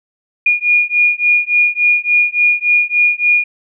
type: beating tone pair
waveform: sine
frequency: 2434 / 2437.5 Hz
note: D#7 / D#7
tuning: -39 / -36 cents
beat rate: 3.5 Hz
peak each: -13 / -13 dBFS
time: 0.46-3.44 s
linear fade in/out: 5 ms
effects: none